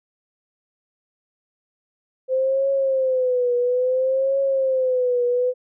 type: tone with vibrato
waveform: sine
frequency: 516 Hz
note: C5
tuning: 24 cents flat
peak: -17 dBFS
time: 2.28-5.54 s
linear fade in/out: 50 ms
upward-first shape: triangle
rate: 0.59 Hz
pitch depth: 110 cents each way
effects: none